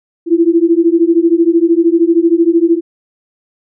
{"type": "beating tone pair", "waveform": "sine", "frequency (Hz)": [329.3, 342.3], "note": ["E4", "F4"], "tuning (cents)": [-2, -35], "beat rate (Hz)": 13, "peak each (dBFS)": -10, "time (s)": [0.26, 2.81], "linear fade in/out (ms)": 50, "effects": []}